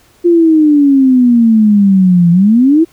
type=exponential two-way sweep; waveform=sine; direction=down then up; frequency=351 to 168.9 to 339.8 Hz; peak=-4 dBFS; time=0.24-2.85 s; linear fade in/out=20 ms; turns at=2.31 s; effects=pink hiss -48 dBFS RMS until 2.92 s